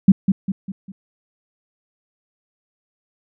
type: tone with echo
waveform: sine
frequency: 192.8 Hz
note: G3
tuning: 28 cents flat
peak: -4 dBFS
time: 0.08-0.12 s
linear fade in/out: 5 ms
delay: 200 ms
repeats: 4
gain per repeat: -7 dB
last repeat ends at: 0.92 s
effects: none